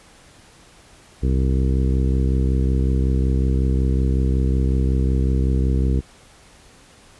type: harmonic tone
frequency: 65.41 Hz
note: C2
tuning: in tune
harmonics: 1 / 2 / 3 / 4 / 5 / 6 / 7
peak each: -17 / -23 / -27 / -29 / -31 / -33 / -34 dBFS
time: 1.22-6.01 s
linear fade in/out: 20 ms
effects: pink hiss -49 dBFS RMS until 7.19 s + resampled to 24000 Hz